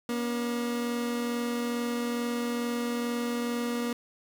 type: tone pair together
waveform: 30% pulse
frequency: 238.8 / 281.1 Hz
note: A#3 / C#4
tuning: +42 / +24 cents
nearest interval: minor third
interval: 282 cents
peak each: -26 / -37 dBFS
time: 0.09-3.93 s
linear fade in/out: 2 ms
effects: 9-bit